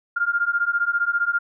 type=beating tone pair; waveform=sine; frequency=1396.9 / 1411.9 Hz; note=F6 / F6; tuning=0 / +18 cents; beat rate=15 Hz; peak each=-22 dBFS; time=0.16-1.39 s; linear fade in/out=10 ms; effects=none